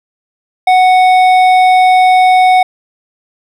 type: tone with hard clipping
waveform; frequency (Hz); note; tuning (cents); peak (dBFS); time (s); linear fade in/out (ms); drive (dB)
sine; 740; F#5; 0; -6; 0.67-2.63; 5; 9
effects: none